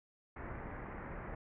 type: low-pass noise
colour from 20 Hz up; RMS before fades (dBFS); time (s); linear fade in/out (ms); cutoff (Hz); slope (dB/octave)
pink; -45; 0.36-1.35; 5; 2100; 48
effects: none